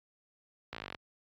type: slowing click train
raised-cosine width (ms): 0.3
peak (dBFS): -23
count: 12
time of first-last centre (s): 0.73-0.948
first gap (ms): 17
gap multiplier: 1.03
effects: high-pass 60 Hz 12 dB/octave + AAC 64 kbps